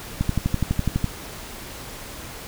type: click train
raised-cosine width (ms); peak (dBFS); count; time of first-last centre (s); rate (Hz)
5; -8; 11; 0.21-1.043; 12
effects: pink hiss -37 dBFS RMS until 2.47 s